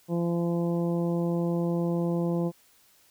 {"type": "harmonic tone", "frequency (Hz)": 171, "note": "F3", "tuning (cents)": -36, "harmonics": [1, 2, 3, 4, 5, 6], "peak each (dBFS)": [-26, -30, -33, -41, -43, -46], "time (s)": [0.08, 2.52], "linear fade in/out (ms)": 50, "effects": ["white hiss -61 dBFS RMS until 3.1 s"]}